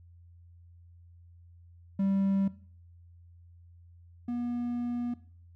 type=tone pair in turn; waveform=triangle; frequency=195.3 / 241 Hz; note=G3 / B3; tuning=-6 / -42 cents; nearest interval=major third; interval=364 cents; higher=second; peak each=-23 / -28 dBFS; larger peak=first; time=1.99-2.48 / 4.28-5.14 s; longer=second; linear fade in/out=5 ms; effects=noise-tail reverb RT60 0.5 s tail -18 dB re dry + added 86 Hz sine -52 dBFS peak until 5.55 s